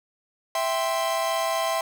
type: chord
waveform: 45% pulse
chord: C major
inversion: first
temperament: equal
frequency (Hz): 659.3 / 784 / 1046.5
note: E5 / G5 / C6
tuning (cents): 0 / 0 / 0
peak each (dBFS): -26 / -30 / -28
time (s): 0.55-1.81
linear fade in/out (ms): 2
effects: none